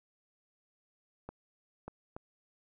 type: clicks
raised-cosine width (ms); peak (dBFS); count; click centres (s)
1; -28; 3; 1.29 / 1.88 / 2.165
effects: none